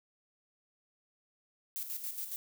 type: noise with tremolo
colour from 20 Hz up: violet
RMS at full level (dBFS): -38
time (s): 1.76-2.36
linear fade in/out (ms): 0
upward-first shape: square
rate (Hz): 7.2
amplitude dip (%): 55
effects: none